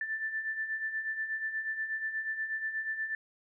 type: beating tone pair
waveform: sine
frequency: 1760 / 1768.3 Hz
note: A6 / A6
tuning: 0 / +8 cents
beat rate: 8.3 Hz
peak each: -40 / -33 dBFS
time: 0.01-3.15 s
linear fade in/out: 2 ms
effects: none